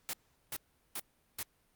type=noise bursts; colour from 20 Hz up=white; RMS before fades=-38 dBFS; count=4; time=0.09-1.428 s; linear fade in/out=0 ms; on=42 ms; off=390 ms; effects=pink hiss -72 dBFS RMS until 1.75 s + Opus 48 kbps